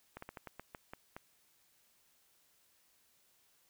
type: slowing click train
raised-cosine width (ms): 0.5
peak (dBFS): -30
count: 9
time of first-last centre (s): 0.17-1.165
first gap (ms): 54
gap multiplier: 1.23
effects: white hiss -71 dBFS RMS until 3.69 s